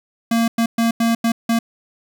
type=tone bursts at uneven times; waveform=square; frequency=230.1 Hz; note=A#3; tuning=22 cents flat; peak=-15 dBFS; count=6; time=0.31-0.48 / 0.58-0.66 / 0.78-0.91 / 1-1.15 / 1.24-1.32 / 1.49-1.59 s; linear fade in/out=5 ms; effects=none